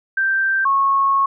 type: tone pair in turn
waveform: sine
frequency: 1568 / 1096.6 Hz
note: G6 / C#6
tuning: 0 / -19 cents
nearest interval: tritone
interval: 619 cents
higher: first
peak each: -15 / -13 dBFS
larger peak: second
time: 0.17-0.65 / 0.65-1.26 s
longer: second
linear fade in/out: 5 ms
effects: none